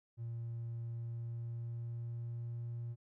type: tone with pitch glide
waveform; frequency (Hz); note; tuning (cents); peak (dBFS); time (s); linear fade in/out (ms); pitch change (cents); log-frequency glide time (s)
triangle; 116.54 to 118.1; A#2 to A#2; 0 to +23; -36; 0.17-2.96; 50; +23; 0.84-2.64
effects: tanh soft clip ceiling -35 dBFS